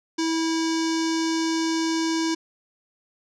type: tone with low-pass filter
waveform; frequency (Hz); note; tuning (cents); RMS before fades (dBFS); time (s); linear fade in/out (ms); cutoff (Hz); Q
square; 325.4; E4; -22; -24; 0.18-2.35; 10; 5900; 3.8
effects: none